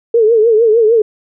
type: tone with vibrato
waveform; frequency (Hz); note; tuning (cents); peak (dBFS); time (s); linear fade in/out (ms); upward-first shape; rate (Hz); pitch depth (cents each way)
sine; 447.9; A4; +31; -6; 0.14-1.02; 5; triangle; 6.6; 120
effects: none